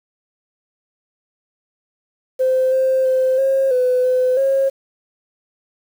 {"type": "tone with pitch steps", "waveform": "sine", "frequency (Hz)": [518, 524, 519, 537, 503, 508, 541], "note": ["C5", "C5", "C5", "C5", "B4", "B4", "C#5"], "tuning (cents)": [-17, 2, -14, 45, 32, 49, -42], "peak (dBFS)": -12, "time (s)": [2.39, 4.7], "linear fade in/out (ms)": 20, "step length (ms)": 330, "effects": ["tanh soft clip ceiling -9 dBFS", "7-bit"]}